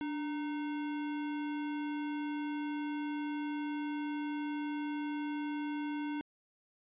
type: tone with sample-and-hold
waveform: sine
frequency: 293.7 Hz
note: D4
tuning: in tune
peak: -34 dBFS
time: 0.01-6.21 s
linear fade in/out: 0 ms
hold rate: 1225 Hz
effects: resampled to 8000 Hz